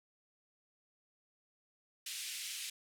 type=band-pass noise; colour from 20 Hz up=pink; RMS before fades=-43 dBFS; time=2.06-2.7 s; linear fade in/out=5 ms; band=2400 to 12000 Hz; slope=24 dB/octave; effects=none